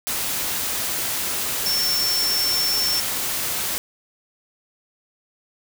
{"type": "tone in noise", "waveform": "sine", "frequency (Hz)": 5410, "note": "E8", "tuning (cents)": 44, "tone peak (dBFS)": -20, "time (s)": [1.66, 3], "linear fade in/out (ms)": 0, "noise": "white", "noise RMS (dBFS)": -25, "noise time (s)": [0.07, 3.78], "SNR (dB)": 2, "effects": []}